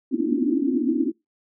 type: band-pass noise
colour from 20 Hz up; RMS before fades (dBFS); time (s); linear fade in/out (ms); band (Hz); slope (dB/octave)
pink; -22; 0.11-1.12; 20; 240 to 340; 96
effects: noise-tail reverb RT60 0.2 s tail -25 dB re dry